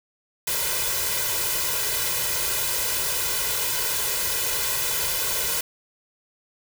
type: noise with comb filter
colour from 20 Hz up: white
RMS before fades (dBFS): -25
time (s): 0.47-5.61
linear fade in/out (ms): 5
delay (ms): 2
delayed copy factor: +0.9
effects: none